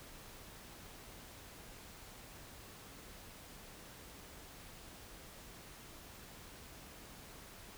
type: silence
effects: pink hiss -54 dBFS RMS until 7.77 s